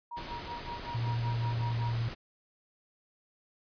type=tone with tremolo; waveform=sine; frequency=950 Hz; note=A#5; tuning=33 cents sharp; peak=-36 dBFS; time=0.11-1.93 s; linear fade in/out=5 ms; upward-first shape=sine; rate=5.3 Hz; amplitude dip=100%
type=noise; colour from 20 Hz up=pink; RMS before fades=-42 dBFS; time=0.16-2.15 s; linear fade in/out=20 ms
type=tone with pitch glide; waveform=sine; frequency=117 to 115.92 Hz; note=A#2 to A#2; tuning=+7 to -9 cents; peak=-29 dBFS; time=0.94-2.09 s; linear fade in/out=10 ms; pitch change=-16 cents; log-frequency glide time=1.25-1.88 s
effects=resampled to 11025 Hz